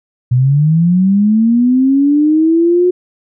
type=linear sweep; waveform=sine; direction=up; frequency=120.6 to 363.7 Hz; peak=-7 dBFS; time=0.31-2.91 s; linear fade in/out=10 ms; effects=none